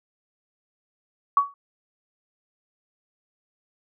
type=tone with exponential decay; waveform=sine; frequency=1126 Hz; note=C#6; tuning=27 cents sharp; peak=-11 dBFS; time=1.37-1.54 s; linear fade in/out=2 ms; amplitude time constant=35 ms; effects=none